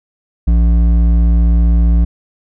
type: tone with hard clipping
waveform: triangle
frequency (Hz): 57.6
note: A#1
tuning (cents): -20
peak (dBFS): -9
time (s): 0.47-2.05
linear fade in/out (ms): 10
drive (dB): 12
effects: none